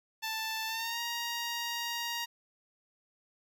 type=tone with pitch glide; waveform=10% pulse; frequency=883 to 940.9 Hz; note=A5 to A#5; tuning=+6 to +16 cents; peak=-25 dBFS; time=0.22-2.26 s; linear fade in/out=20 ms; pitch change=+110 cents; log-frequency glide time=0.66-1 s; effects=none